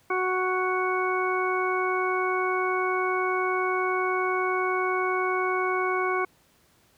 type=harmonic tone; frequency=370 Hz; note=F#4; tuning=in tune; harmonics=1 / 2 / 3 / 4 / 6; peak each=-27 / -32 / -28 / -32 / -32 dBFS; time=0.1-6.25 s; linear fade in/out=5 ms; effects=pink hiss -62 dBFS RMS until 6.97 s + high-pass 60 Hz 12 dB/octave